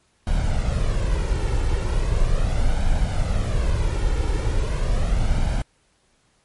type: noise with flanger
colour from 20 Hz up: brown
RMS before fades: -20 dBFS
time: 0.27-5.62 s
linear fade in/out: 2 ms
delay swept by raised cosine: 1.3 to 2.25 ms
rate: 0.38 Hz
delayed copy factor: +0.55
effects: pink hiss -63 dBFS RMS until 6.44 s + MP3 48 kbps